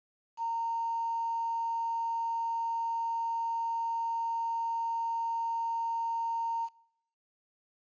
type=tone with quantisation; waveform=sine; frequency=920 Hz; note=A#5; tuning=23 cents flat; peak=-30 dBFS; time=0.37-6.69 s; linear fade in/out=50 ms; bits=9; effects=noise-tail reverb RT60 0.8 s tail -24 dB re dry + resampled to 16000 Hz